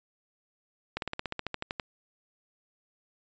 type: slowing click train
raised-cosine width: 0.3 ms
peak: -16 dBFS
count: 13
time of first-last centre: 0.97-1.798 s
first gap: 52 ms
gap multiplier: 1.05
effects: resampled to 16000 Hz